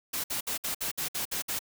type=noise bursts; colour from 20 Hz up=white; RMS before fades=-32 dBFS; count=9; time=0.13-1.592 s; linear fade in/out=10 ms; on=110 ms; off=59 ms; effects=none